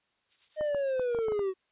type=noise with tremolo; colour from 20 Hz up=violet; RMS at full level=-45 dBFS; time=0.29-1.29 s; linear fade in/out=50 ms; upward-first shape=triangle; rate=8.6 Hz; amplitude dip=80%
type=linear sweep; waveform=triangle; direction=down; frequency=621 to 370 Hz; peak=-25 dBFS; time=0.56-1.54 s; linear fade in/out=50 ms
type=clicks; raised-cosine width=1 ms; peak=-25 dBFS; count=8; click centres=0.61 / 0.747 / 0.996 / 1.148 / 1.188 / 1.284 / 1.321 / 1.393 s
effects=white hiss -74 dBFS RMS until 1.71 s + resampled to 8000 Hz